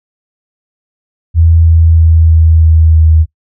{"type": "tone with pitch steps", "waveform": "sine", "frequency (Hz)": [82.41, 81.84, 81.28, 80.71, 80.16, 79.6], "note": ["E2", "E2", "E2", "E2", "E2", "D#2"], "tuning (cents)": [0, -12, -24, -36, -48, 40], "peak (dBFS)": -3, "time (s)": [1.34, 3.26], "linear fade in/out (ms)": 50, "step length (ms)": 320, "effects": ["noise-tail reverb RT60 0.1 s tail -20 dB re dry"]}